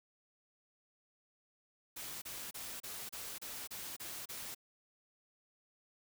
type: noise bursts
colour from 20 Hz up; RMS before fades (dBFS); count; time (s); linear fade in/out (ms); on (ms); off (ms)
white; -45; 9; 1.96-4.548; 10; 260; 31
effects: none